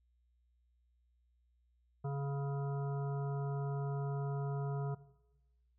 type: harmonic tone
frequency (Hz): 139.9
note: C#3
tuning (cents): +16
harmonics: 1 / 3 / 5 / 7 / 9 / 10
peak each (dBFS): -35 / -44 / -47 / -52 / -54 / -61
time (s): 2.04-4.95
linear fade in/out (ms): 10
effects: noise-tail reverb RT60 1.0 s tail -17 dB re dry + added 60 Hz sine -70 dBFS peak until 5.78 s